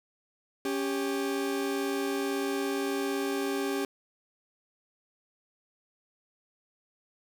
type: tone pair together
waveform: 40% pulse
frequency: 277.5 / 395.4 Hz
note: C#4 / G4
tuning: +2 / +15 cents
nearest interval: tritone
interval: 613 cents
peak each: -31 / -30 dBFS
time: 0.65-3.85 s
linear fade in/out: 2 ms
effects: none